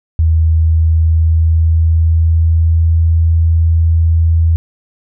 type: tone with pitch glide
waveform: sine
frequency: 80.4 to 82.09 Hz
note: E2 to E2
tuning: -43 to -7 cents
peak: -7 dBFS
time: 0.19-4.56 s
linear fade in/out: 0 ms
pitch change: +36 cents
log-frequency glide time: 0.46-2.97 s
effects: none